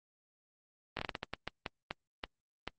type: slowing click train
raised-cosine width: 0.3 ms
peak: -19 dBFS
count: 13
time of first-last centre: 0.97-2.676 s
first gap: 19 ms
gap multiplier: 1.33
effects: Opus 24 kbps